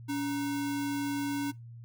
sine tone with sample-and-hold, 283.6 Hz, C#4, 40 cents sharp, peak -29 dBFS, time 0.08-1.52 s, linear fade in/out 20 ms, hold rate 1225 Hz, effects noise-tail reverb RT60 0.2 s tail -21 dB re dry + added 117 Hz sine -44 dBFS peak until 1.84 s

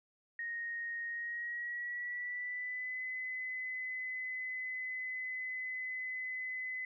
sine tone with pitch glide, 1864.7 to 2022 Hz, A#6 to B6, 0 to +40 cents, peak -37 dBFS, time 0.39-6.85 s, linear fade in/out 2 ms, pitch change +140 cents, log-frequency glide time 1.07-3.02 s, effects none

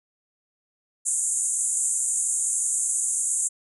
pink band-pass noise, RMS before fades -25 dBFS, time 1.05-3.49 s, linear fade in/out 20 ms, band 6800 to 10000 Hz, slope 96 dB/octave, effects none

